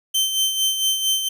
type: tone with tremolo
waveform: sawtooth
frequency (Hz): 3100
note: G7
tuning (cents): -20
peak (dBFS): -13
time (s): 0.14-1.29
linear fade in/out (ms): 10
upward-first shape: sine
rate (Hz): 4.4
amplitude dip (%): 55
effects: none